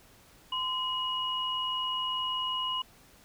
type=tone pair together; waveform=sine; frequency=1025.3 / 2900 Hz; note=C6 / F#7; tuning=-35 / -35 cents; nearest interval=octave + tritone; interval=1800 cents; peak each=-33 / -31 dBFS; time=0.52-2.82 s; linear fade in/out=5 ms; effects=pink hiss -58 dBFS RMS until 3.24 s